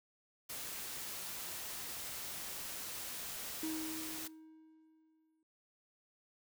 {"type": "noise", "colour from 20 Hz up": "white", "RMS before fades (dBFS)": -44, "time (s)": [0.49, 4.28], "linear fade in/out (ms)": 10}
{"type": "tone with exponential decay", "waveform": "triangle", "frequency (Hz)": 316.9, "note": "D#4", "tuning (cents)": 32, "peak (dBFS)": -34, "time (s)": [3.63, 5.43], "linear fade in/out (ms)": 2, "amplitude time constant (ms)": 390}
{"effects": ["noise-tail reverb RT60 0.4 s tail -22 dB re dry"]}